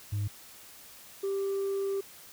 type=tone pair in turn; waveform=sine; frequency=102.7 / 392.7 Hz; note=G#2 / G4; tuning=-19 / +3 cents; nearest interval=octave + major seventh; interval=2322 cents; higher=second; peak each=-26 dBFS; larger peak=neither; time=0.12-0.28 / 1.23-2.01 s; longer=second; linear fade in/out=10 ms; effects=tanh soft clip ceiling -27 dBFS + white hiss -51 dBFS RMS until 2.32 s